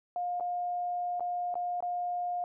sine tone with dropouts, 710 Hz, F5, 28 cents sharp, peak -30 dBFS, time 0.16-2.44 s, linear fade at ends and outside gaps 1 ms, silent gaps 0.399-0.407 / 1.197-1.206 / 1.542-1.554 / 1.805-1.825 s, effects none

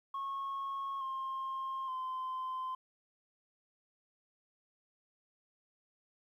sine tone with pitch steps, 1094 / 1063.5 / 1033.8 Hz, C#6 / C6 / C6, -23 / +28 / -21 cents, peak -34 dBFS, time 0.14-2.75 s, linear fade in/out 5 ms, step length 870 ms, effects tanh soft clip ceiling -34 dBFS + 12-bit

